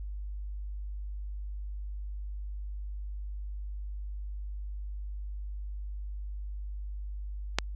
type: click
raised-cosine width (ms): 0.2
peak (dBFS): -7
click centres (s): 7.586
effects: added 50 Hz sine -35 dBFS peak until 7.75 s